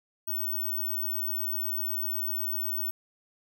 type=tone; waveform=sine; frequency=15804 Hz; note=B9; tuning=in tune; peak=-28 dBFS; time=0.27-2.91 s; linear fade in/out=10 ms; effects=none